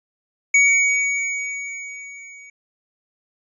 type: tone with level ramp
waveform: square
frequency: 2249 Hz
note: C#7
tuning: 24 cents sharp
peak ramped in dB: -11 to -41 dBFS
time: 0.54-2.5 s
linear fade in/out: 5 ms
effects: resampled to 22050 Hz